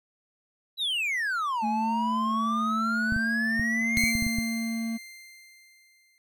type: exponential two-way sweep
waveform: triangle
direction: down then up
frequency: 4012 to 826 to 2305 Hz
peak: -24 dBFS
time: 0.77-4.13 s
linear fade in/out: 50 ms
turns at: 1.66 s
type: tone with pitch glide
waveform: triangle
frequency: 222.5 to 227.3 Hz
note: A3 to A#3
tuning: +20 to -43 cents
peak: -26 dBFS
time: 1.62-4.98 s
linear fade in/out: 20 ms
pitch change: +37 cents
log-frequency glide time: 2.98-3.75 s
type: clicks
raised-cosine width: 5 ms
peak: -19 dBFS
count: 9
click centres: 3.123 / 3.164 / 3.596 / 3.973 / 4.038 / 4.153 / 4.224 / 4.266 / 4.386 s
type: tone with exponential decay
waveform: sawtooth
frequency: 2093 Hz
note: C7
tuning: in tune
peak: -20 dBFS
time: 3.97-6.18 s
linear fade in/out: 0 ms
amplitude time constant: 480 ms
effects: none